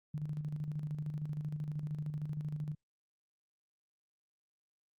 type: tone with tremolo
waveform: sine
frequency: 150.4 Hz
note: D3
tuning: 42 cents sharp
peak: -34 dBFS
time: 0.14-2.75 s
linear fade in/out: 5 ms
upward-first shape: square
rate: 13 Hz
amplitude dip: 50%
effects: Opus 48 kbps